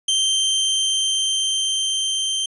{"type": "tone with level ramp", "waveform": "sawtooth", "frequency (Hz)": 3136, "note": "G7", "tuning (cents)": 0, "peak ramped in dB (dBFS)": [-13, -17], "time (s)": [0.08, 2.46], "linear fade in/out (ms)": 5, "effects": ["resampled to 24000 Hz"]}